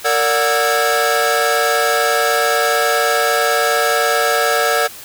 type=tone cluster; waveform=45% pulse; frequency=460.1 / 581 / 733 / 1311 / 1640 Hz; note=A#4 / D5 / F#5 / E6 / G#6; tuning=-23 / -19 / -16 / -10 / -22 cents; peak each=-20 dBFS; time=0.04-4.88 s; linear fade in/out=20 ms; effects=white hiss -35 dBFS RMS until 5.04 s